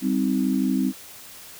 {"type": "chord", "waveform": "sine", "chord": "C minor", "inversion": "second", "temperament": "just", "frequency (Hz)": [196.22, 261.6, 314], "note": ["G3", "C4", "Eb4"], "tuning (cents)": [2, 0, 16], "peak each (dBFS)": [-24, -22, -27], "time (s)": [0.01, 0.93], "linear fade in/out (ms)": 50, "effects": ["white hiss -43 dBFS RMS until 1.59 s"]}